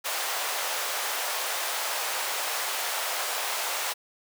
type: high-pass noise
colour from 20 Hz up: pink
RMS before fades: -30 dBFS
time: 0.04-3.94 s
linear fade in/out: 20 ms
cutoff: 590 Hz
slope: 24 dB/octave
effects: none